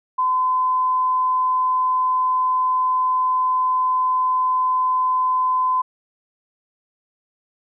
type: tone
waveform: sine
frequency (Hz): 1020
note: C6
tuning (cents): -44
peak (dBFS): -16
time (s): 0.18-5.82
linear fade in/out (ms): 10
effects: none